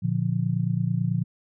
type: chord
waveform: sine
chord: Bb major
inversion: none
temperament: just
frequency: 116.54 / 145.68 / 174.81 Hz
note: Bb2 / D3 / F3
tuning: 0 / -14 / +2 cents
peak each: -26 / -27 / -26 dBFS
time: 0.02-1.24 s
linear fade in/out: 20 ms
effects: none